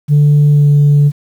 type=tone with pitch glide; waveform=sine; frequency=146.83 to 145.06 Hz; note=D3 to D3; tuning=0 to -21 cents; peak=-3 dBFS; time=0.08-1.12 s; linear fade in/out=50 ms; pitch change=-21 cents; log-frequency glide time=0.5-0.68 s; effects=tanh soft clip ceiling -3 dBFS + 7-bit